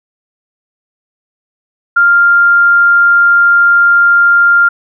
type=tone; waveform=sine; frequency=1396.9 Hz; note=F6; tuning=in tune; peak=-4 dBFS; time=1.96-4.69 s; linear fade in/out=10 ms; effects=none